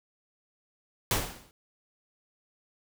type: noise with exponential decay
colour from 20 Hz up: pink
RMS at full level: -23 dBFS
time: 1.11-1.51 s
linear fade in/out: 1 ms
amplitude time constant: 86 ms
effects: none